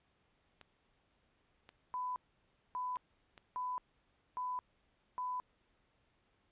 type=clicks; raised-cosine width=0.2 ms; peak=-35 dBFS; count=4; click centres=0.613 / 1.691 / 2.958 / 3.378 s
type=tone bursts; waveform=sine; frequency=1000 Hz; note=B5; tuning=21 cents sharp; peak=-36 dBFS; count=5; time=1.94-5.4 s; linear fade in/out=0 ms; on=220 ms; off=590 ms
effects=pink hiss -75 dBFS RMS until 6.51 s + resampled to 8000 Hz